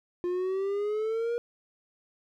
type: exponential sweep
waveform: triangle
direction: up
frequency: 351.4 to 478.8 Hz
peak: -25 dBFS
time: 0.24-1.38 s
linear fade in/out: 0 ms
effects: none